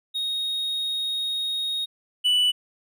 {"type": "tone pair in turn", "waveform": "triangle", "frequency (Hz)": [3739, 2968], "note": ["A#7", "F#7"], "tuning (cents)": [4, 5], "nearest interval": "major third", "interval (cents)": 399, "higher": "first", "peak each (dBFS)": [-23, -16], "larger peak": "second", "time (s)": [[0.14, 1.86], [2.24, 2.52]], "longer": "first", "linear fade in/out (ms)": 20, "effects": []}